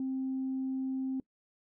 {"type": "tone", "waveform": "sine", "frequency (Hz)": 263.5, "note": "C4", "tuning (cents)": 12, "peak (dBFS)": -30, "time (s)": [0, 1.2], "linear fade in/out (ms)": 2, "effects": ["noise-tail reverb RT60 0.1 s tail -23 dB re dry", "tanh soft clip ceiling -27 dBFS"]}